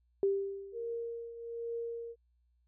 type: tone with exponential decay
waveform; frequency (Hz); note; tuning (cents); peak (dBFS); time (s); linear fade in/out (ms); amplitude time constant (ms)
sine; 394.2; G4; +10; -24; 0.23-1.11; 1; 190
type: tone with tremolo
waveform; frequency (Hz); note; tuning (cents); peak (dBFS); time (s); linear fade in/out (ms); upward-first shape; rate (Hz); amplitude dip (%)
sine; 465.7; A#4; -2; -34; 0.72-2.16; 50; triangle; 1.2; 70
effects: added 60 Hz sine -69 dBFS peak until 2.67 s